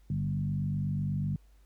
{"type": "tone with frequency modulation", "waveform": "sine", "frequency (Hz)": 146.83, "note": "D3", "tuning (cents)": 0, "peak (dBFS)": -28, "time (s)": [0.1, 1.36], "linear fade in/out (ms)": 2, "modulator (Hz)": 48.1, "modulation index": 1.1, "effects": ["added 50 Hz sine -56 dBFS peak until 1.65 s", "pink hiss -71 dBFS RMS until 1.65 s"]}